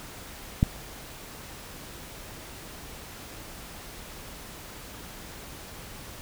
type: click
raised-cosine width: 5 ms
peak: -7 dBFS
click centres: 0.629 s
effects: pink hiss -43 dBFS RMS until 6.21 s